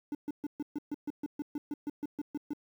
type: tone bursts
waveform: triangle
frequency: 293.7 Hz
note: D4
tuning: in tune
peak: -30 dBFS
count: 16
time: 0.12-2.534 s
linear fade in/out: 2 ms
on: 29 ms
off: 130 ms
effects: 10-bit